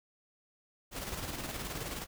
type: noise with tremolo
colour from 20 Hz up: pink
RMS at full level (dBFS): -38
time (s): 0.91-2.07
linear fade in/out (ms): 50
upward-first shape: square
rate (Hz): 19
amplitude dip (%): 40
effects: none